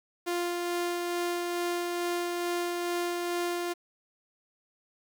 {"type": "tone with tremolo", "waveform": "sawtooth", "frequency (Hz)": 349.2, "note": "F4", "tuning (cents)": 0, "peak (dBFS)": -24, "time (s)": [0.26, 3.74], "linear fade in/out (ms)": 20, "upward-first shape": "sine", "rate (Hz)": 2.3, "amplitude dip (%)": 25, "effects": ["9-bit"]}